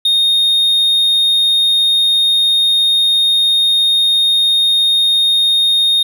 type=tone; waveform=triangle; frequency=3697 Hz; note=A#7; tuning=15 cents flat; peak=-8 dBFS; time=0.05-6.03 s; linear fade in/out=5 ms; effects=none